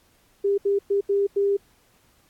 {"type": "tone bursts at uneven times", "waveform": "sine", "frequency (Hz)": 400, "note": "G4", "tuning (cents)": 35, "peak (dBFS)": -18, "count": 5, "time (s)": [[0.44, 0.58], [0.65, 0.79], [0.9, 1.01], [1.09, 1.27], [1.36, 1.57]], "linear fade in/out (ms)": 10, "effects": ["pink hiss -61 dBFS RMS until 2.29 s", "AAC 64 kbps"]}